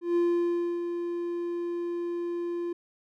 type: tone with ADSR envelope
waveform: triangle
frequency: 345.8 Hz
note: F4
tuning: 17 cents flat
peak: -19 dBFS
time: 0.01-2.73 s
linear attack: 150 ms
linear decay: 640 ms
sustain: -8 dB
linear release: 6 ms
effects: none